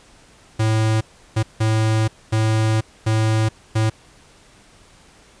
square tone bursts at uneven times, 110 Hz, A2, in tune, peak -16 dBFS, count 6, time 0.59-1.01 / 1.36-1.43 / 1.6-2.08 / 2.32-2.81 / 3.06-3.49 / 3.75-3.9 s, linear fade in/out 10 ms, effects pink hiss -50 dBFS RMS until 5.4 s + resampled to 22050 Hz

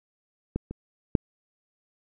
clicks, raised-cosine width 3 ms, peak -14 / -22 / -6 dBFS, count 3, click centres 0.56 / 0.71 / 1.152 s, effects none

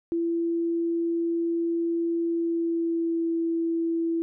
sine tone with pitch glide, 336.3 to 331.9 Hz, E4 to E4, +35 to +12 cents, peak -23 dBFS, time 0.12-4.22 s, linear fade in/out 0 ms, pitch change -23 cents, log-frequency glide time 2.23-3.28 s, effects none

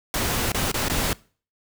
pink noise with dropouts, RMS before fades -24 dBFS, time 0.14-1.13 s, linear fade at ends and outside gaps 1 ms, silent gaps 0.519-0.546 / 0.716-0.742 / 0.884-0.898 s, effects noise-tail reverb RT60 0.4 s tail -22 dB re dry

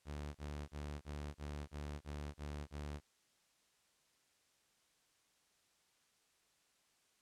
sawtooth tone bursts, 73.42 Hz, D2, in tune, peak -39 dBFS, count 9, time 0.05-3.006 s, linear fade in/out 50 ms, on 300 ms, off 32 ms, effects white hiss -75 dBFS RMS until 7.21 s + low-pass 9000 Hz 12 dB/octave

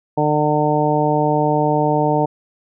harmonic tone, 150 Hz, D3, 37 cents sharp, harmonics 1 / 2 / 3 / 4 / 5 / 6, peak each -21 / -21 / -21 / -21 / -21 / -21 dBFS, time 0.17-2.26 s, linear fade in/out 10 ms, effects none

